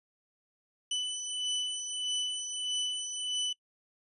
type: beating tone pair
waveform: sawtooth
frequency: 2990 / 2991.6 Hz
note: F#7 / F#7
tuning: +17 / +18 cents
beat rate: 1.6 Hz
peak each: -34 / -30 dBFS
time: 0.91-3.53 s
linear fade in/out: 5 ms
effects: noise-tail reverb RT60 0.1 s tail -23 dB re dry + resampled to 24000 Hz